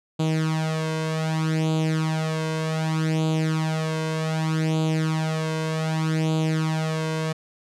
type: tone with flanger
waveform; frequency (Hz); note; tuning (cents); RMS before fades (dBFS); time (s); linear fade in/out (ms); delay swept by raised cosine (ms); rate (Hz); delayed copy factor
sawtooth; 158.4; D#3; +31; -24; 0.19-7.33; 10; 0.27 to 1.97; 0.65; +0.75
effects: low-pass 8000 Hz 12 dB/octave